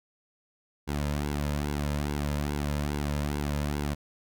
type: tone with flanger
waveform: sawtooth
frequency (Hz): 73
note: D2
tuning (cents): -10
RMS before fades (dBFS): -30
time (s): 0.87-3.95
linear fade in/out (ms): 20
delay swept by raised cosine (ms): 1.6 to 2.7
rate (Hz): 2.4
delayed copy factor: -0.65
effects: none

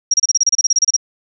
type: tone bursts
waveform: sine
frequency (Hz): 5640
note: F8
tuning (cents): +16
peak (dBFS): -9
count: 15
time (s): 0.11-0.965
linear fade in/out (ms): 5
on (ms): 29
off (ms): 30
effects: none

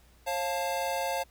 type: chord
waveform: square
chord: Db augmented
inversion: none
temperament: equal with one note detuned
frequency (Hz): 540.5 / 698.5 / 880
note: Db5 / F5 / A5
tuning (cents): -44 / 0 / 0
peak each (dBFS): -34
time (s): 0.26-1.24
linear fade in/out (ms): 20
effects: added 60 Hz sine -58 dBFS peak until 1.3 s + pink hiss -63 dBFS RMS until 1.3 s

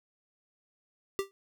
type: tone with exponential decay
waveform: square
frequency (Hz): 392.5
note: G4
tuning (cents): +2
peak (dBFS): -25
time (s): 1.19-1.31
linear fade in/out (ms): 0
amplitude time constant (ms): 24
effects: none

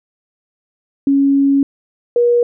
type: tone pair in turn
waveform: sine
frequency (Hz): 277.2 / 479.2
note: C#4 / A#4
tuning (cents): 0 / +48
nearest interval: major sixth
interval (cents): 948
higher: second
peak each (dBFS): -9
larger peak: neither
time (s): 1.07-1.63 / 2.16-2.43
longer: first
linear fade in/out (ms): 2
effects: none

